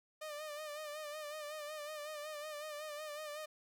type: tone with vibrato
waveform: sawtooth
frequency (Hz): 603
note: D5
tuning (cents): +46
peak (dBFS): -39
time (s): 0.21-3.46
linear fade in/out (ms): 10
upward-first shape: sine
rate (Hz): 5.4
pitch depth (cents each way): 55
effects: none